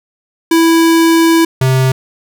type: tone pair in turn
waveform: square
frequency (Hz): 329.7 / 130.84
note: E4 / C3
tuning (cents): 0 / 0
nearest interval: octave + major third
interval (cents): 1600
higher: first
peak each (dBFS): -7 / -9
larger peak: first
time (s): 0.51-1.45 / 1.61-1.92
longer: first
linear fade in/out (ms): 5
effects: none